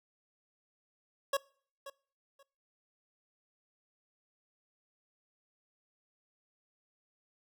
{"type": "tone with echo", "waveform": "25% pulse", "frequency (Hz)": 553, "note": "C#5", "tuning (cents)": -4, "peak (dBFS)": -24, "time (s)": [1.33, 1.37], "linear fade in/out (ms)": 5, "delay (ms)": 530, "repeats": 2, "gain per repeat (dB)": -15, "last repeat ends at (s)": 2.43, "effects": ["noise-tail reverb RT60 0.5 s tail -24 dB re dry"]}